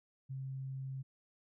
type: tone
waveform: sine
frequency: 133.5 Hz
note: C3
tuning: 35 cents sharp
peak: -39 dBFS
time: 0.29-1.03 s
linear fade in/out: 20 ms
effects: none